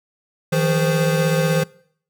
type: tone cluster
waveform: square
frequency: 158.8 / 174.9 / 410.9 / 519 Hz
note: D#3 / F3 / G#4 / C5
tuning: +36 / +3 / -18 / -14 cents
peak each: -19 / -27 / -28 / -22 dBFS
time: 0.52-1.64 s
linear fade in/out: 10 ms
effects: noise-tail reverb RT60 0.6 s tail -23 dB re dry